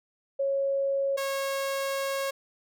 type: tone pair in turn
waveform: sine / sawtooth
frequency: 550 / 546.8 Hz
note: C#5 / C#5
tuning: -14 / -24 cents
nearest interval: unison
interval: 10 cents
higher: first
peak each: -24 dBFS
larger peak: neither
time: 0.39-1.17 / 1.17-2.31 s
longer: second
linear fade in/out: 10 ms
effects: none